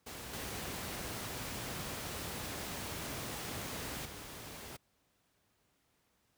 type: noise with level steps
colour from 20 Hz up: pink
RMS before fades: -45 / -41 / -47 dBFS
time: 0.06-4.77 s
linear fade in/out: 10 ms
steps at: 0.33 / 4.05 s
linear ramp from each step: 5 ms
effects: pink hiss -75 dBFS RMS until 6.37 s + high-pass 60 Hz 12 dB/octave